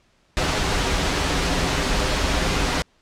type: noise with comb filter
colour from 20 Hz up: pink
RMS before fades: -21 dBFS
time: 0.37-2.82 s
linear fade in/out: 0 ms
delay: 8.9 ms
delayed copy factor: -0.5
effects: pink hiss -61 dBFS RMS until 3.01 s + low-pass 6000 Hz 12 dB/octave